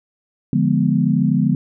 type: chord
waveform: sine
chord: D diminished seventh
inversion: none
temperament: equal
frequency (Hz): 146.83 / 174.61 / 207.7 / 246.9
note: D3 / F3 / Ab3 / Cb4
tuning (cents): 0 / 0 / 0 / 0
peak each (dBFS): -19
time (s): 0.53-1.55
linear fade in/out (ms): 2
effects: none